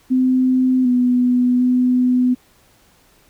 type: tone with pitch steps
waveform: sine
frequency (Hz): 256.9 / 247.9 / 250.6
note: C4 / B3 / B3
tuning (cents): -32 / +7 / +25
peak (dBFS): -12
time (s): 0.1-2.35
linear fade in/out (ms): 20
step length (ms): 750
effects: pink hiss -54 dBFS RMS until 3.29 s